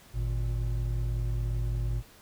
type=tone pair together; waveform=triangle; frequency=51.68 / 117.1 Hz; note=G#1 / A#2; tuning=-8 / +8 cents; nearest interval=octave + major second; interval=1416 cents; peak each=-27 / -29 dBFS; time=0.13-2.03 s; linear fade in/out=50 ms; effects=pink hiss -55 dBFS RMS until 2.21 s